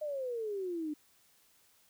sine exponential sweep, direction down, 619 to 293.7 Hz, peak -34 dBFS, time 0.01-0.94 s, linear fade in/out 10 ms, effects white hiss -67 dBFS RMS until 1.89 s

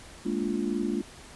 sine chord, Bb dominant seventh, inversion third, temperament just, 209.8 / 233.1 / 291.4 / 349.6 Hz, Ab3 / Bb3 / D4 / F4, +18 / 0 / -13 / +2 cents, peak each -31 / -32 / -32 / -32 dBFS, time 0.25-1.02 s, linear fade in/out 10 ms, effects pink hiss -48 dBFS RMS until 1.35 s + resampled to 24000 Hz

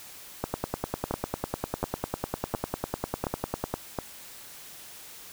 two click trains, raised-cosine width 1 ms, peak -13 / -14 dBFS, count 34 / 5, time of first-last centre 0.44-3.74 / 1.11-3.988 s, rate 10 / 1.39 Hz, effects white hiss -46 dBFS RMS until 5.32 s

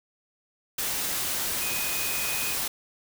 sine tone in noise, 2495 Hz, D#7, 4 cents sharp, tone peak -34 dBFS, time 1.61-2.54 s, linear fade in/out 5 ms, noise white, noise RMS -29 dBFS, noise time 0.78-2.68 s, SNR -8 dB, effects none

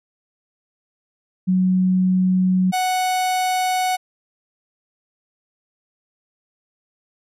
sine / 45% pulse tone pair in turn, 185 / 740 Hz, F#3 / F#5, 0 / 0 cents, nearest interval 2 octaves, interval 2400 cents, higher second, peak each -14 / -18 dBFS, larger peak first, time 1.47-2.72 / 2.72-3.97 s, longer neither, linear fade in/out 20 ms, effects resampled to 32000 Hz

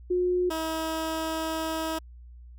sine / 15% pulse tone pair in turn, 360 / 320.7 Hz, F#4 / E4, -47 / -48 cents, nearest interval major second, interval 201 cents, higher first, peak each -22 dBFS, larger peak neither, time 0.1-0.5 / 0.5-1.99 s, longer second, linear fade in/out 10 ms, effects added 60 Hz sine -44 dBFS peak until 2.58 s

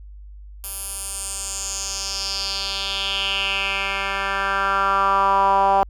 10% pulse tone with band-pass filter sweep, 196 Hz, G3, in tune, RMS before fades -22 dBFS, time 0.64-5.83 s, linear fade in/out 0 ms, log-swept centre 12000 to 810 Hz, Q 3.7, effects added 50 Hz sine -37 dBFS peak until 5.89 s

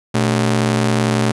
sawtooth ring-modulated tone, 168.4 Hz, E3, 37 cents sharp, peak -7 dBFS, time 0.14-1.32 s, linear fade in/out 10 ms, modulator 48.7 Hz, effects resampled to 24000 Hz

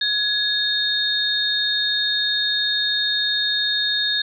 sine tone cluster, 1677 / 3680 / 4287 Hz, G#6 / A#7 / C8, +16 / -23 / +41 cents, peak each -24 / -21 / -25 dBFS, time 0.01-4.22 s, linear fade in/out 5 ms, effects none

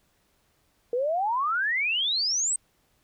sine exponential sweep, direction up, 466.2 to 8390 Hz, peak -23 dBFS, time 0.93-2.56 s, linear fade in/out 2 ms, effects pink hiss -68 dBFS RMS until 3.03 s

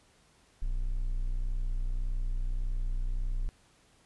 triangle tone, 30.87 Hz, B0, in tune, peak -26 dBFS, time 0.62-3.49 s, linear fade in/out 0 ms, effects pink hiss -64 dBFS RMS until 4.05 s + resampled to 24000 Hz

